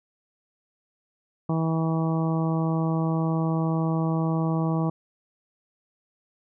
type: harmonic tone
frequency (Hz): 161.9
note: E3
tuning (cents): -31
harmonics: 1 / 2 / 3 / 4 / 5 / 6 / 7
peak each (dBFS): -23 / -29 / -35 / -35 / -36 / -38 / -37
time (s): 1.49-4.9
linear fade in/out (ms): 5
effects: none